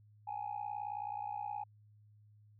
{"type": "tone with amplitude modulation", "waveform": "sine", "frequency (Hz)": 830, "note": "G#5", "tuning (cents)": -1, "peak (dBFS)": -33, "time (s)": [0.27, 1.64], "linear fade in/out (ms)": 10, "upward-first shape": "sine", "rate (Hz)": 58.9, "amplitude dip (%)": 90, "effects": ["tanh soft clip ceiling -32 dBFS", "added 105 Hz sine -60 dBFS peak until 2.59 s"]}